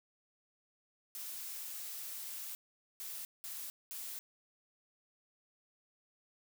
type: noise bursts at uneven times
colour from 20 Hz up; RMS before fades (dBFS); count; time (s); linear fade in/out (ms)
blue; -44; 4; 1.15-2.55 / 3-3.25 / 3.44-3.7 / 3.91-4.19; 0
effects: none